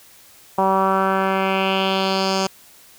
10% pulse tone with low-pass filter sweep, 191.7 Hz, G3, 38 cents flat, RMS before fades -19 dBFS, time 0.58-2.47 s, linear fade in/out 5 ms, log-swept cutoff 920 to 6100 Hz, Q 2.8, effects white hiss -48 dBFS RMS until 2.98 s

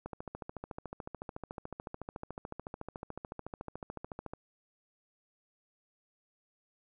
click train, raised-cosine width 1 ms, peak -26 dBFS, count 60, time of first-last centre 0.06-4.335 s, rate 13.8 Hz, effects none

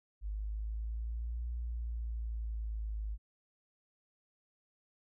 sine exponential two-way sweep, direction up then down, 50.9 to 59.3 to 52.4 Hz, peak -35 dBFS, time 0.21-3.18 s, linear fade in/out 50 ms, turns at 1.49 s, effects none

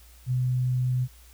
sine tone, 126.4 Hz, B2, 41 cents sharp, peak -22 dBFS, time 0.26-1.08 s, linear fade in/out 50 ms, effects added 60 Hz sine -50 dBFS peak until 1.33 s + white hiss -56 dBFS RMS until 1.33 s

